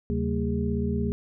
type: tone cluster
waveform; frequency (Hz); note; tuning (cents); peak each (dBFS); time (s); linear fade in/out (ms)
sine; 77.1 / 134 / 190.7 / 228 / 407.6; D#2 / C3 / G3 / A#3 / G#4; -15 / +42 / -47 / -38 / -32; -29 / -32 / -31 / -29 / -32; 0.1-1.12; 0
effects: none